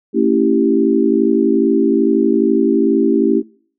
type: chord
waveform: sine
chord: A dominant seventh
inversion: none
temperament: equal with one note detuned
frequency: 225.7 / 277.2 / 329.6 / 392 Hz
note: A3 / C#4 / E4 / G4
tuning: +44 / 0 / 0 / 0 cents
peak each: -16 dBFS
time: 0.13-3.43 s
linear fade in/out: 50 ms
effects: noise-tail reverb RT60 0.5 s tail -23 dB re dry